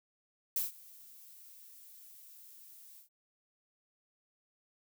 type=noise with ADSR envelope; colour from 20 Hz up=violet; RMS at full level=-31 dBFS; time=0.56-3.09 s; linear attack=3 ms; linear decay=150 ms; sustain=-24 dB; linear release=110 ms; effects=none